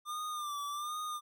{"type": "tone with vibrato", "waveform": "square", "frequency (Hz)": 1193, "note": "D6", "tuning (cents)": 27, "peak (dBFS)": -37, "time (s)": [0.05, 1.21], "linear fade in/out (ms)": 50, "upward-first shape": "sine", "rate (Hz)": 1.3, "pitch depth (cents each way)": 60, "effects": []}